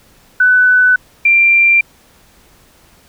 sine tone pair in turn, 1498 / 2370 Hz, F#6 / D7, +21 / +15 cents, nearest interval minor sixth, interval 794 cents, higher second, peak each -6 dBFS, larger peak neither, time 0.4-0.96 / 1.25-1.81 s, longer neither, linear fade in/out 5 ms, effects pink hiss -48 dBFS RMS until 3.08 s

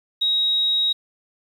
sine tone, 3800 Hz, A#7, 33 cents sharp, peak -17 dBFS, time 0.21-0.93 s, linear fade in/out 10 ms, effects 8-bit

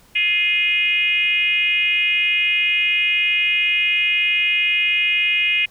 sine tone with frequency modulation, 2489 Hz, D#7, in tune, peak -15 dBFS, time 0.15-5.66 s, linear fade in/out 10 ms, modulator 385 Hz, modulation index 0.99, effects pink hiss -52 dBFS RMS until 5.7 s

